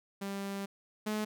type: tone pair in turn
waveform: sawtooth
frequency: 197.7 / 213.3 Hz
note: G3 / G#3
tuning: +15 / +46 cents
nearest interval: minor second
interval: 131 cents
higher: second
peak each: -32 / -28 dBFS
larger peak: second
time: 0.21-0.66 / 1.06-1.25 s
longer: first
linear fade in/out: 10 ms
effects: none

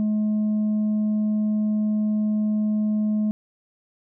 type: tone with tanh clipping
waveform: triangle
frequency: 212.7 Hz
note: G#3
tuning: 42 cents sharp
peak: -20 dBFS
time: 0-3.31 s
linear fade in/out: 0 ms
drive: 7 dB
effects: none

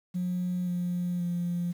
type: tone with pitch steps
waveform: sine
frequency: 179.7 / 177.02 / 174.38 Hz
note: F3 / F3 / F3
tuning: +50 / +24 / -2 cents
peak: -26 dBFS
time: 0.14-1.73 s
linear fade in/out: 20 ms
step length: 530 ms
effects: tanh soft clip ceiling -24 dBFS + 9-bit

